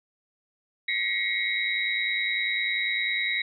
sine tone cluster, 1921 / 2108 / 2218 / 3831 Hz, B6 / C7 / C#7 / A#7, -48 / +12 / 0 / +47 cents, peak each -30 dBFS, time 0.88-3.42 s, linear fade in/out 5 ms, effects none

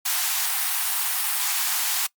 white high-pass noise, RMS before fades -24 dBFS, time 0.05-2.07 s, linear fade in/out 10 ms, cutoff 710 Hz, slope 96 dB/octave, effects noise-tail reverb RT60 0.1 s tail -22 dB re dry + Opus 48 kbps

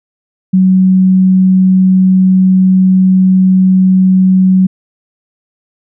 sine tone, 187.1 Hz, F#3, 20 cents sharp, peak -4 dBFS, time 0.53-4.67 s, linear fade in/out 10 ms, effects none

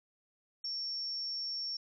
sine tone, 5470 Hz, F8, 37 cents flat, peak -35 dBFS, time 0.64-1.77 s, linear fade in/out 5 ms, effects none

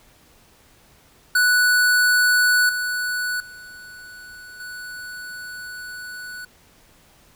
square tone with level steps, 1480 Hz, F#6, in tune, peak -15 / -23 / -39 / -33 dBFS, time 1.35-6.45 s, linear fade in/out 5 ms, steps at 2.69 / 3.4 / 4.6 s, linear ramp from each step 2 ms, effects pink hiss -54 dBFS RMS until 7.35 s

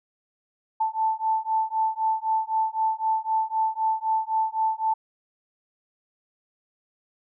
sine beating tone pair, 880 / 883.9 Hz, A5 / A5, 0 / +8 cents, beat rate 3.9 Hz, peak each -25 dBFS, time 0.8-4.94 s, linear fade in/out 10 ms, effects none

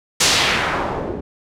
white noise with low-pass filter sweep, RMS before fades -19 dBFS, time 0.2-1.21 s, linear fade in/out 10 ms, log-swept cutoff 7100 to 320 Hz, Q 1.2, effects none

